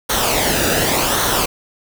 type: noise with flanger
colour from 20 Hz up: pink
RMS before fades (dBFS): -17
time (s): 0.09-1.46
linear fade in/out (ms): 10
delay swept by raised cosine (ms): 0.4 to 0.94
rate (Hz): 0.88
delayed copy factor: -0.6
effects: none